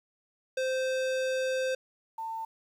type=tone pair in turn; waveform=square / sine; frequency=520 / 897.6 Hz; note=C5 / A5; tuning=-11 / +34 cents; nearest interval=major sixth; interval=945 cents; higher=second; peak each=-28 / -33 dBFS; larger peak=first; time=0.57-1.75 / 2.18-2.45 s; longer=first; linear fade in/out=5 ms; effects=low-pass 7000 Hz 12 dB/octave + 10-bit